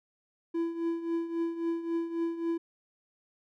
triangle tone with tremolo, 334.3 Hz, E4, 24 cents sharp, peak -24 dBFS, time 0.54-2.58 s, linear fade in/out 10 ms, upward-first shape triangle, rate 3.7 Hz, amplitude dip 75%, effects none

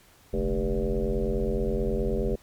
sine tone with frequency modulation, 216 Hz, A3, 32 cents flat, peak -23 dBFS, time 0.33-2.36 s, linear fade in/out 10 ms, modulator 89.5 Hz, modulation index 3.5, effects pink hiss -57 dBFS RMS until 2.42 s + MP3 96 kbps

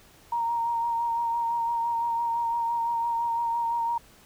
sine tone with vibrato, 932.3 Hz, A#5, in tune, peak -24 dBFS, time 0.32-3.98 s, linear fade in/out 5 ms, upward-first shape sine, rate 5.9 Hz, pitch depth 22 cents each way, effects pink hiss -55 dBFS RMS until 4.25 s

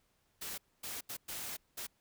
white noise bursts at uneven times, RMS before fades -42 dBFS, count 5, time 0.41-0.58 / 0.83-1.01 / 1.09-1.17 / 1.28-1.57 / 1.77-1.87 s, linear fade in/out 10 ms, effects pink hiss -75 dBFS RMS until 2 s

